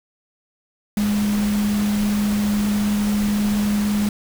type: tone in noise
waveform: sine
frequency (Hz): 207.2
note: G#3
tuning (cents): -4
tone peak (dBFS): -17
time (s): 0.97-4.09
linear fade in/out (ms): 2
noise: pink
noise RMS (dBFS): -30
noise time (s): 0.97-4.09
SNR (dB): +10
effects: none